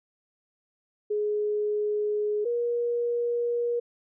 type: tone pair in turn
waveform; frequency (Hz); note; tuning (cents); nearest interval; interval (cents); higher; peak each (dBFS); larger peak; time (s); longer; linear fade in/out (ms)
sine; 419.2 / 476.4; G#4 / A#4; +16 / +38; major second; 222; second; -24; neither; 1.1-2.45 / 2.45-3.8; neither; 10
effects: none